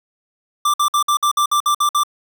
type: tone bursts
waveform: square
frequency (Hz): 1179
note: D6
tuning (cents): +6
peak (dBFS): -14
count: 10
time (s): 0.65-2.035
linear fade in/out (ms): 5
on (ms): 89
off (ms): 55
effects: 8-bit